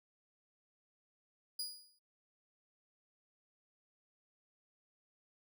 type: tone with exponential decay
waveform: sawtooth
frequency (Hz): 4900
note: D#8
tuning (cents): -27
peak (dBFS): -35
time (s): 1.59-1.99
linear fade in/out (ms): 5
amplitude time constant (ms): 86
effects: noise-tail reverb RT60 0.1 s tail -21 dB re dry